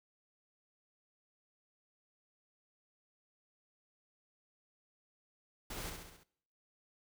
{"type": "noise with echo", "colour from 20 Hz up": "pink", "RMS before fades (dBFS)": -44, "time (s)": [5.7, 5.9], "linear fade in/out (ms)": 5, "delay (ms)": 67, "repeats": 5, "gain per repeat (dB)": -4, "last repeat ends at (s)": 6.235, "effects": ["noise-tail reverb RT60 0.7 s tail -22 dB re dry"]}